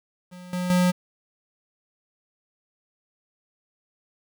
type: tone with level steps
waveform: square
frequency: 180 Hz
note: F#3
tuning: 47 cents flat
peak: -40 / -26 / -18 dBFS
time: 0.31-0.92 s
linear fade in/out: 20 ms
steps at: 0.53 / 0.7 s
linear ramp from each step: 2 ms
effects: 10-bit